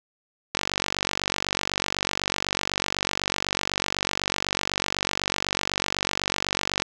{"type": "click train", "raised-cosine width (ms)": 0.2, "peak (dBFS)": -6, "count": 302, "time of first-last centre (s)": [0.55, 6.821], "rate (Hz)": 48, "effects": []}